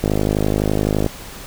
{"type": "click train", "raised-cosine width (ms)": 2, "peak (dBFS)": -4, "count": 54, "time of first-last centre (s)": [0.04, 1.063], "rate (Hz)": 51.8, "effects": ["pink hiss -35 dBFS RMS until 1.46 s"]}